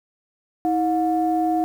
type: tone pair together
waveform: sine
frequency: 321.2 / 721 Hz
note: E4 / F#5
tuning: -45 / -45 cents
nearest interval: octave + major second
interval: 1400 cents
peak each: -20 dBFS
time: 0.65-1.64 s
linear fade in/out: 0 ms
effects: tanh soft clip ceiling -10 dBFS + 8-bit